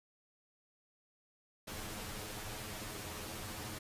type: noise with comb filter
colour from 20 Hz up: pink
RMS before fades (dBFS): -44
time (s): 1.67-3.79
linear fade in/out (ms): 10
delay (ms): 9.5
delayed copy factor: +0.95
effects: resampled to 32000 Hz